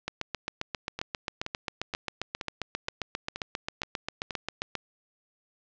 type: two click trains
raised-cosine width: 0.2 ms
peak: -16 / -13 dBFS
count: 8 / 36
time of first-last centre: 0.99-4.308 / 0.08-4.753 s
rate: 2.11 / 7.49 Hz
effects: low-pass 5000 Hz 12 dB/octave